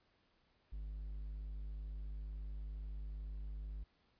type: tone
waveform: triangle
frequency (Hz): 51.1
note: G#1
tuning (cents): -27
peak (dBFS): -40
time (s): 0.72-3.84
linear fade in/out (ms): 10
effects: pink hiss -75 dBFS RMS until 4.19 s + resampled to 11025 Hz